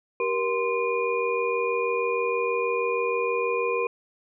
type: tone cluster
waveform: sine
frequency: 388.5 / 474.8 / 1038 / 2434 Hz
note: G4 / A#4 / C6 / D#7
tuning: -16 / +32 / -14 / -39 cents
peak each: -30 / -25 / -30 / -31 dBFS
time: 0.2-3.87 s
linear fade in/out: 2 ms
effects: none